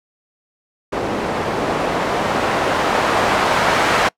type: noise with low-pass filter sweep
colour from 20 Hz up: blue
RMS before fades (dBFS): -18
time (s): 0.92-4.09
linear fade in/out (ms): 10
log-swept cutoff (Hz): 500 to 1100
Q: 0.78
effects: noise-tail reverb RT60 0.1 s tail -25 dB re dry